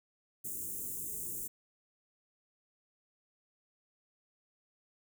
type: band-stop noise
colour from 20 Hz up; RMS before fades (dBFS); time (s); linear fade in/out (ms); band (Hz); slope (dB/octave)
white; -40; 0.44-1.48; 10; 440 to 7000; 48
effects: none